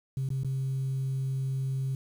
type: tone with dropouts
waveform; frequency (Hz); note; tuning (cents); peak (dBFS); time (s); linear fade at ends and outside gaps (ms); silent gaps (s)
sine; 133.4; C3; +34; -26; 0.17-1.95; 2; 0.289-0.303 / 0.434-0.446
effects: tanh soft clip ceiling -25 dBFS + 9-bit